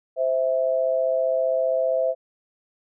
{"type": "tone pair together", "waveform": "sine", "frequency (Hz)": [520, 655.2], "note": ["C5", "E5"], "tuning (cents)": [-11, -11], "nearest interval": "major third", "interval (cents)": 400, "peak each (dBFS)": -22, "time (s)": [0.16, 2.15], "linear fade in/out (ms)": 50, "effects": []}